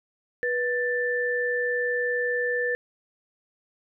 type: tone pair together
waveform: sine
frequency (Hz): 488.8 / 1767.7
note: B4 / A6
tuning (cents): -18 / +8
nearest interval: octave + minor seventh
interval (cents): 2226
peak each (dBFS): -26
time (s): 0.43-2.75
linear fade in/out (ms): 0
effects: none